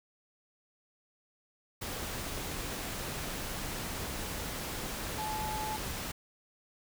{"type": "tone in noise", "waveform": "sine", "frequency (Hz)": 861, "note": "A5", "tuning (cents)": -38, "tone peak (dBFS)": -35, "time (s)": [5.18, 5.77], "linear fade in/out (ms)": 10, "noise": "pink", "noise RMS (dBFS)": -38, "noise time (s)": [1.81, 6.12], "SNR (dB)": 0, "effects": []}